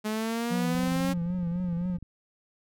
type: linear sweep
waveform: sawtooth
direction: up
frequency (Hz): 212.3 to 273.1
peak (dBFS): -24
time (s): 0.04-1.14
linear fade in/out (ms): 20
type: tone with vibrato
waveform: triangle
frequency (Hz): 175.7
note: F3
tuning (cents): +11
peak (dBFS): -25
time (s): 0.5-1.98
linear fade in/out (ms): 20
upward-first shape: triangle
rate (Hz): 3.8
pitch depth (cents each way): 79
type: click train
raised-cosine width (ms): 5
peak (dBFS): -31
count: 31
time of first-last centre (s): 0.75-2.027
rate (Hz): 23.5
effects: none